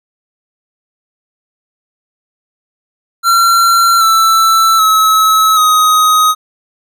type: tone with pitch steps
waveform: square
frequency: 1365 / 1327.7 / 1291.4 / 1256.1 Hz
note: F6 / E6 / E6 / D#6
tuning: -40 / +12 / -36 / +16 cents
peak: -7 dBFS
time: 3.23-6.35 s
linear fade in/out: 50 ms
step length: 780 ms
effects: none

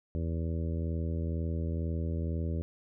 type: harmonic tone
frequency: 82.1 Hz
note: E2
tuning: 6 cents flat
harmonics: 1 / 2 / 3 / 4 / 5 / 6 / 7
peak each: -31 / -37 / -41 / -43 / -45 / -47 / -48 dBFS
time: 0.15-2.62 s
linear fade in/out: 0 ms
effects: none

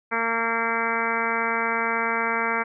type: harmonic tone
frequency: 229.1 Hz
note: A#3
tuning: 30 cents flat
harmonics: 1 / 2 / 3 / 4 / 5 / 6 / 7 / 8 / 9 / 10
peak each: -34 / -31 / -34 / -29 / -31 / -29 / -30 / -35 / -30 / -32 dBFS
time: 0.11-2.64 s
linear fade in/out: 20 ms
effects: none

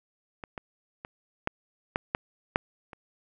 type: clicks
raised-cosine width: 0.5 ms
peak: -23 / -21 / -23 / -11 / -11 / -10 / -7 / -28 dBFS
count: 8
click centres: 0.438 / 0.578 / 1.049 / 1.474 / 1.959 / 2.149 / 2.559 / 2.932 s
effects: none

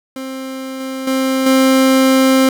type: tone with level steps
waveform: 30% pulse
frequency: 263.9 Hz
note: C4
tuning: 15 cents sharp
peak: -21 / -19 / -11 / -6 dBFS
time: 0.16-2.49 s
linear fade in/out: 2 ms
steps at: 0.8 / 1.07 / 1.46 s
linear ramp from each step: 5 ms
effects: none

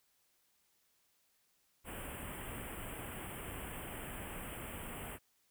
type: band-stop noise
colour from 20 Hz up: pink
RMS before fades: -45 dBFS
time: 1.84-5.19 s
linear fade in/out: 50 ms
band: 3200 to 7900 Hz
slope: 96 dB/octave
effects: white hiss -75 dBFS RMS until 5.5 s

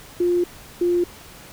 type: tone pair in turn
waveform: sine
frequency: 351.8 / 350.5 Hz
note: F4 / F4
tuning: +13 / +6 cents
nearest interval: unison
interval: 7 cents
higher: first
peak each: -16 dBFS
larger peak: neither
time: 0.2-0.44 / 0.81-1.04 s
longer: first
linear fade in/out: 5 ms
effects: pink hiss -43 dBFS RMS until 1.52 s

